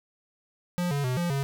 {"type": "tone with pitch steps", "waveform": "square", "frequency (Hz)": [176.7, 142.2, 126.7, 173.5, 138.2], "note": ["F3", "C#3", "B2", "F3", "C#3"], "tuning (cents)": [21, 45, 45, -11, -5], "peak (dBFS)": -26, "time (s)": [0.78, 1.43], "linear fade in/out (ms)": 0, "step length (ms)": 130, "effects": []}